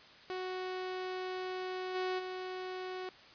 sawtooth tone with level steps, 370 Hz, F#4, in tune, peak -33 / -29 / -35 dBFS, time 0.3-3.09 s, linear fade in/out 0 ms, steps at 1.94 / 2.18 s, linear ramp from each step 20 ms, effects white hiss -56 dBFS RMS until 3.34 s + resampled to 11025 Hz

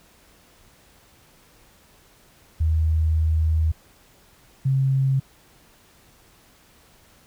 sine tone pair in turn, 79.4 / 134.28 Hz, D#2 / C3, +36 / +45 cents, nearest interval major sixth, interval 909 cents, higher second, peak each -17 / -17 dBFS, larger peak neither, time 2.6-3.72 / 4.65-5.2 s, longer first, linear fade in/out 10 ms, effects pink hiss -55 dBFS RMS until 7.26 s

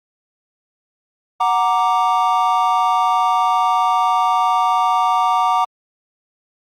triangle chord, Gb augmented, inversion none, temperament equal, 740 / 932.3 / 1174.7 Hz, Gb5 / Bb5 / D6, 0 / 0 / 0 cents, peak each -16 dBFS, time 1.4-5.65 s, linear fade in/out 10 ms, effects Opus 48 kbps

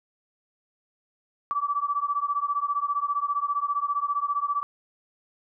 sine beating tone pair, 1147 / 1162 Hz, D6 / D6, -41 / -19 cents, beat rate 15 Hz, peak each -27 dBFS, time 1.51-4.63 s, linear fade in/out 0 ms, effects none

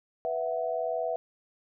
sine chord, B suspended fourth, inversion none, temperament equal, 493.9 / 659.3 / 740 Hz, B4 / E5 / F#5, 0 / 0 / 0 cents, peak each -33 / -30 / -35 dBFS, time 0.25-1.16 s, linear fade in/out 0 ms, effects none

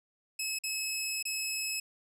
15% pulse tone with dropouts, 2583 Hz, E7, 36 cents flat, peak -25 dBFS, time 0.39-1.8 s, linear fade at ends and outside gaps 5 ms, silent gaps 0.588-0.636 / 1.227-1.252 s, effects none

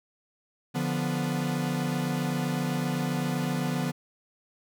45% pulse chord, B diminished, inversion first, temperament equal, 146.83 / 174.61 / 246.9 Hz, D3 / F3 / B3, 0 / 0 / 0 cents, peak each -31 dBFS, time 0.74-3.92 s, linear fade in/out 20 ms, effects none

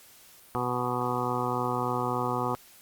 harmonic tone, 123.47 Hz, B2, in tune, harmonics 1 / 2 / 3 / 4 / 6 / 7 / 8 / 9 / 10, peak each -35 / -35 / -35 / -35 / -35 / -35 / -35 / -35 / -35 dBFS, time 0.55-2.55 s, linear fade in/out 0 ms, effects white hiss -54 dBFS RMS until 2.81 s + Opus 48 kbps

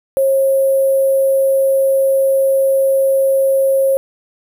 sine tone with sample-and-hold, 540 Hz, C#5, 45 cents flat, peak -10 dBFS, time 0.17-3.97 s, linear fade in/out 0 ms, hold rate 11025 Hz, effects none

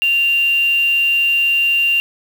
sine tone with quantisation, 2778 Hz, F7, 10 cents flat, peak -12 dBFS, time 0.02-2 s, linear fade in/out 0 ms, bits 5, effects none

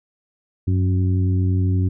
harmonic tone with a mistuned harmonic, 92.1 Hz, F#2, 7 cents flat, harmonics 1 / 2 / 3 / 4, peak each -16 / -27 / -27 / -34 dBFS, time 0.67-1.89 s, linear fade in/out 10 ms, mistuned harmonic 1, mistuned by +45 cents, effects none

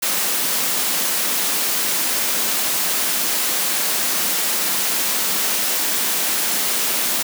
white high-pass noise, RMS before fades -20 dBFS, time 0.02-7.23 s, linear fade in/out 10 ms, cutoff 160 Hz, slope 96 dB/octave, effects none

